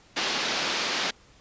white band-pass noise, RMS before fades -28 dBFS, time 0.16-1.11 s, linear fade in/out 10 ms, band 180 to 5000 Hz, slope 24 dB/octave, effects pink hiss -56 dBFS RMS until 1.4 s + resampled to 16000 Hz

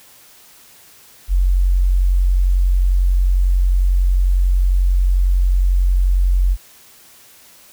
sine tone, 45.55 Hz, F#1, 26 cents flat, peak -11 dBFS, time 1.28-6.57 s, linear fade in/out 50 ms, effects white hiss -46 dBFS RMS until 7.72 s

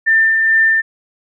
sine tone with tremolo, 1791 Hz, A6, 30 cents sharp, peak -8 dBFS, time 0.06-0.82 s, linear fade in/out 20 ms, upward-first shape sine, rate 2.3 Hz, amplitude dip 30%, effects none

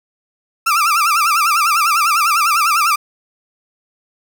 35% pulse tone with vibrato, 1263 Hz, D#6, 26 cents sharp, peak -10 dBFS, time 0.66-2.96 s, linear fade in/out 10 ms, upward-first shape sine, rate 10 Hz, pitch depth 150 cents each way, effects none

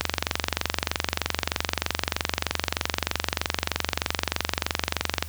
click train, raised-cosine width 0.2 ms, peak -4 dBFS, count 122, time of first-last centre 0.01-5.226 s, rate 23.2 Hz, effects added 78 Hz sine -36 dBFS peak until 5.28 s + white hiss -45 dBFS RMS until 5.28 s

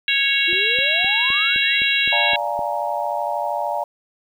harmonic tone, 552 Hz, C#5, 7 cents flat, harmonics 3 / 4 / 5 / 6 / 7, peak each -24 / -22 / -20 / -24 / -23 dBFS, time 0.08-2.36 s, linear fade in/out 2 ms
sine exponential sweep, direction up, 331.5 to 2349 Hz, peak -28 dBFS, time 0.47-1.85 s, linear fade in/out 20 ms
click train, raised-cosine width 2 ms, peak -22 dBFS, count 9, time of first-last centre 0.53-2.592 s, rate 3.88 Hz
sine chord, Bb dominant seventh, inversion first, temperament equal with one note detuned, 587.3 / 698.5 / 839.3 / 932.3 Hz, D5 / F5 / Ab5 / Bb5, 0 / 0 / +18 / 0 cents, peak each -26 dBFS, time 2.12-3.84 s, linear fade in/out 5 ms
effects 8-bit

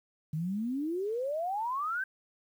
sine exponential sweep, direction up, 149.3 to 1593 Hz, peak -30 dBFS, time 0.33-2.04 s, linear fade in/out 5 ms, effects 10-bit

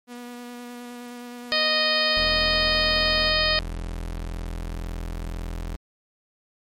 sawtooth tone with vibrato, 242.7 Hz, B3, 30 cents flat, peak -32 dBFS, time 0.07-3.33 s, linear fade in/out 50 ms, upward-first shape square, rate 9.6 Hz, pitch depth 10 cents each way
harmonic tone, 620 Hz, D#5, 6 cents flat, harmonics 1 / 2 / 3 / 4 / 5 / 6 / 7 / 8, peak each -27 / -30 / -26 / -29 / -28 / -29 / -26 / -27 dBFS, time 1.52-3.59 s, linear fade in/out 0 ms
35% pulse tone, 41.98 Hz, E1, 32 cents sharp, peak -27 dBFS, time 2.17-5.76 s, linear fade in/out 0 ms
effects MP3 64 kbps

